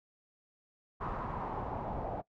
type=noise with low-pass filter sweep; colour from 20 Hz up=pink; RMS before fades=-38 dBFS; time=1-2.22 s; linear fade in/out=20 ms; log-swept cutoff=1100 to 730 Hz; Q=3.3; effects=noise-tail reverb RT60 0.1 s tail -20 dB re dry